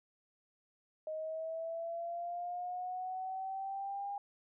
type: linear sweep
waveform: sine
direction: up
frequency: 622.3 to 809 Hz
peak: -37 dBFS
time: 1.07-4.18 s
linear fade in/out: 2 ms
effects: none